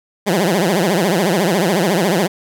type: tone with vibrato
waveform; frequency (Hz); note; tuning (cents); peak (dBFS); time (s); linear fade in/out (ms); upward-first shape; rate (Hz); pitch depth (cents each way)
15% pulse; 185; F#3; 0; -7; 0.26-2.28; 20; triangle; 14; 270
effects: none